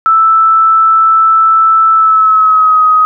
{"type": "tone with pitch glide", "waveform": "sine", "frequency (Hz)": [1319, 1258.7], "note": ["E6", "D#6"], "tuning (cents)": [1, 20], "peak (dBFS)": -4, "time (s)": [0.06, 3.05], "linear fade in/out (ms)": 0, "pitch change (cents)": -81, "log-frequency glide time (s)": [1.93, 2.82], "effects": []}